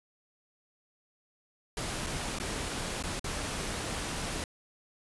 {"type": "noise with dropouts", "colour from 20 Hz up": "pink", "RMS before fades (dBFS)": -35, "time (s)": [1.77, 4.44], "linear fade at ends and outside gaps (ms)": 2, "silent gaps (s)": [[2.065, 2.068], [2.387, 2.399], [3.026, 3.037], [3.195, 3.242]], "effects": ["resampled to 24000 Hz"]}